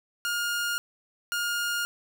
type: tone pair in turn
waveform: sawtooth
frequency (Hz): 1418 / 1418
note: F6 / F6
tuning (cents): +26 / +26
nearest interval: unison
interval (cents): 0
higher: neither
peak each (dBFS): -23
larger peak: neither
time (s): 0.25-0.78 / 1.32-1.85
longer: neither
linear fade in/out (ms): 0
effects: none